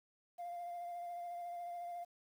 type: tone with vibrato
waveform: sine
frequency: 698 Hz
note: F5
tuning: 1 cent flat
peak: -40 dBFS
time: 0.38-2.05 s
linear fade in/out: 20 ms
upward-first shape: triangle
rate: 14 Hz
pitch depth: 23 cents each way
effects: tanh soft clip ceiling -40 dBFS + 11-bit